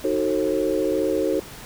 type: chord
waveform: sine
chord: D# diminished seventh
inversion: none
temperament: just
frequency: 311.1 / 373.4 / 448 / 537.6 Hz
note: D#4 / F#4 / A4 / C5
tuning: 0 / +16 / +31 / +47 cents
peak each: -25 dBFS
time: 0.04-1.4 s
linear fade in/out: 5 ms
effects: pink hiss -40 dBFS RMS until 1.65 s